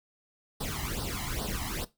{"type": "noise with flanger", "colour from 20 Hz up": "pink", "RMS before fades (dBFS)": -34, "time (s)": [0.6, 1.85], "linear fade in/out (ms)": 10, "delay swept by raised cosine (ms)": [0.21, 1.02], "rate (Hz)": 2.4, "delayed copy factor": 0.85, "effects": ["noise-tail reverb RT60 0.2 s tail -17 dB re dry"]}